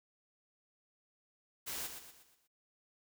white noise with echo, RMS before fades -41 dBFS, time 1.66-1.88 s, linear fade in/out 20 ms, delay 120 ms, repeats 5, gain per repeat -7 dB, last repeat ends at 2.48 s, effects none

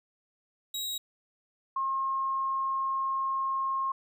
sawtooth / sine tone pair in turn, 3824 / 1073.1 Hz, A#7 / C6, +43 / +43 cents, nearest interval octave + minor seventh, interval 2200 cents, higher first, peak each -29 / -27 dBFS, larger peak second, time 0.74-0.98 / 1.76-3.92 s, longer second, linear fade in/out 5 ms, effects none

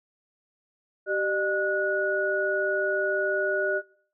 sine tone cluster, 387.4 / 606 / 1460 Hz, G4 / D#5 / F#6, -20 / -46 / -24 cents, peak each -28 dBFS, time 1.06-3.82 s, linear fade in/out 50 ms, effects noise-tail reverb RT60 0.5 s tail -19 dB re dry

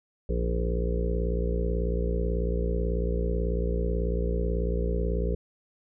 harmonic tone with a mistuned harmonic, 58.2 Hz, A#1, 2 cents flat, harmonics 1 / 2 / 3 / 4 / 5 / 6 / 7 / 8 / 9, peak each -26 / -39 / -33 / -43 / -42 / -44 / -34 / -35 / -38 dBFS, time 0.29-5.35 s, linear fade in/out 5 ms, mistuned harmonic 5, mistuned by +64 cents, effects none

